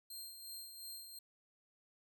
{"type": "tone with tremolo", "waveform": "15% pulse", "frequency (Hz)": 4186, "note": "C8", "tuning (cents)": 0, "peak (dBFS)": -39, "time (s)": [0.1, 1.19], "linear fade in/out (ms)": 5, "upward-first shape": "sine", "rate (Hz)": 2.8, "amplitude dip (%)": 50, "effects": []}